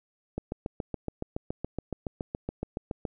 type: click train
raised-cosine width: 2 ms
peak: -18 dBFS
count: 20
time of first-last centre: 0.38-3.052 s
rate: 7.11 Hz
effects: none